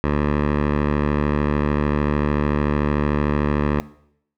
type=tone with low-pass filter; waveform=10% pulse; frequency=73.42 Hz; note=D2; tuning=in tune; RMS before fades=-20 dBFS; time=0.04-3.8 s; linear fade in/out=0 ms; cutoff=1800 Hz; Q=1; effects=noise-tail reverb RT60 0.7 s tail -19 dB re dry